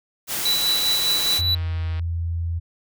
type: noise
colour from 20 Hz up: white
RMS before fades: -26 dBFS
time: 0.27-1.42 s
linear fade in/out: 50 ms
type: tone with tremolo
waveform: triangle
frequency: 3951 Hz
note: B7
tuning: in tune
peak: -16 dBFS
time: 0.45-1.55 s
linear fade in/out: 5 ms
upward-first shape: sine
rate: 4.9 Hz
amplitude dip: 40%
type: click train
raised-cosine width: 0.3 ms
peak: -25 dBFS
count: 144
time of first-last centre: 1.09-1.995 s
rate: 158 Hz
type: tone with pitch glide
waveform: sine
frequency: 86.6 to 84.13 Hz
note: F2 to E2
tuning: -14 to +36 cents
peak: -22 dBFS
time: 1.38-2.6 s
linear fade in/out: 20 ms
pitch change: -50 cents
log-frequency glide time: 1.55-1.94 s
effects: none